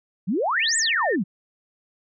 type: exponential two-way sweep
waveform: sine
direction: up then down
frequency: 161.5 to 8372 to 161.5 Hz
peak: -20 dBFS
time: 0.27-1.24 s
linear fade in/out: 20 ms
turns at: 0.77 s
type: tone with vibrato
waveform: sine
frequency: 1818 Hz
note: A#6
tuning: 44 cents flat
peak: -25 dBFS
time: 0.56-1.16 s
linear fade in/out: 10 ms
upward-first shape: square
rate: 15 Hz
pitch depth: 29 cents each way
effects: none